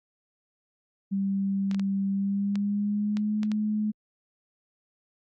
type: tone with pitch glide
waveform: sine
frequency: 196 to 212.5 Hz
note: G3 to G#3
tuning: 0 to +40 cents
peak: -24 dBFS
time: 1.11-3.92 s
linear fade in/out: 20 ms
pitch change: +140 cents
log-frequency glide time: 2.11-3.38 s
type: clicks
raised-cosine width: 0.2 ms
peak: -21 dBFS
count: 7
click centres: 1.713 / 1.746 / 1.796 / 2.556 / 3.17 / 3.432 / 3.517 s
effects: Opus 48 kbps